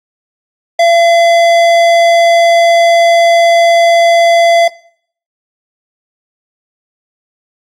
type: tone with tanh clipping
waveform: sine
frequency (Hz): 679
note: F5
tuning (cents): -49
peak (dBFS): -7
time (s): 0.79-4.68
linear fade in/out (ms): 5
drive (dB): 17
effects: noise-tail reverb RT60 0.6 s tail -21 dB re dry + AAC 64 kbps